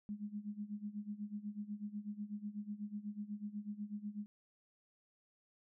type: tone with tremolo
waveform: sine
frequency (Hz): 207.7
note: G#3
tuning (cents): 0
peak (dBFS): -38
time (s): 0.09-4.26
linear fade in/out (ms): 0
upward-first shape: sine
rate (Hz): 8.1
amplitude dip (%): 85
effects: none